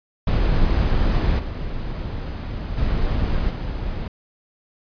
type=noise with level steps; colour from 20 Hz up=brown; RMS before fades=-18 / -27 / -21 / -26 dBFS; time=0.27-4.08 s; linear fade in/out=5 ms; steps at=1.38 / 2.77 / 3.49 s; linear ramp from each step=20 ms; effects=resampled to 11025 Hz